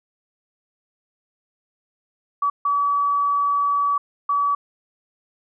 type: tone bursts at uneven times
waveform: sine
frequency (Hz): 1143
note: D6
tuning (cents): -47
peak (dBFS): -17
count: 3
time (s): 2.42-2.5 / 2.65-3.98 / 4.29-4.55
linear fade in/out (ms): 5
effects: none